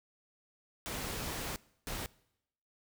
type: noise bursts at uneven times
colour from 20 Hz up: pink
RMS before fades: -39 dBFS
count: 2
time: 0.86-1.56 / 1.87-2.06 s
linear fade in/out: 0 ms
effects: noise-tail reverb RT60 0.8 s tail -22 dB re dry